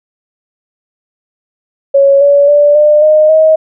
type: tone with pitch steps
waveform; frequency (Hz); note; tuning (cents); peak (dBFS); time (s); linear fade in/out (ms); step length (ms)
sine; 554.4 / 569 / 584 / 599.4 / 615.1 / 631.3; C#5 / C#5 / D5 / D5 / D#5 / D#5; 0 / +45 / -10 / +35 / -20 / +25; -3; 1.94-3.56; 10; 270
effects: none